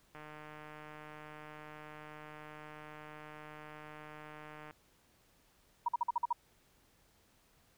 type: click train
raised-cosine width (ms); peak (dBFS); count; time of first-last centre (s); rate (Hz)
0.5; -35; 694; 0.15-4.709; 152
type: tone bursts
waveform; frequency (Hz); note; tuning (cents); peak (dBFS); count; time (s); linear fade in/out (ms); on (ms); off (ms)
sine; 953; A#5; +38; -28; 7; 5.86-6.329; 5; 25; 49
effects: pink hiss -69 dBFS RMS until 7.77 s